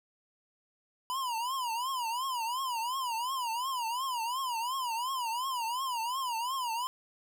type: tone with vibrato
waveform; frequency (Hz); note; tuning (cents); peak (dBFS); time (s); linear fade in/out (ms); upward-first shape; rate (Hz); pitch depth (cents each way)
square; 985; B5; -5; -32; 1.1-6.87; 0; triangle; 2.8; 190
effects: none